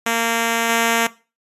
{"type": "tone with level steps", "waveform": "5% pulse", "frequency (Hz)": 230.1, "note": "A#3", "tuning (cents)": -22, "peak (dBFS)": [-6, -4], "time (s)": [0.06, 1.07], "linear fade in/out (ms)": 5, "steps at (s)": 0.69, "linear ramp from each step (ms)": 5, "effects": ["noise-tail reverb RT60 0.3 s tail -18 dB re dry", "resampled to 32000 Hz"]}